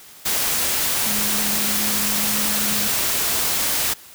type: tone in noise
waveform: sine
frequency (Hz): 209.2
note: G#3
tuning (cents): +13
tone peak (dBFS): -29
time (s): 1.06-2.88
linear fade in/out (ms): 10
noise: white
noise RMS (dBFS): -21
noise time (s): 0.25-3.94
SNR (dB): -11
effects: white hiss -44 dBFS RMS until 4.14 s